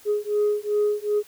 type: beating tone pair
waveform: sine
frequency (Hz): 415.9 / 418.5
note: G#4 / G#4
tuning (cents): +2 / +13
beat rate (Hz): 2.6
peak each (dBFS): -22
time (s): 0.05-1.23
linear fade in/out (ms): 50
effects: tanh soft clip ceiling -15 dBFS + white hiss -51 dBFS RMS until 1.27 s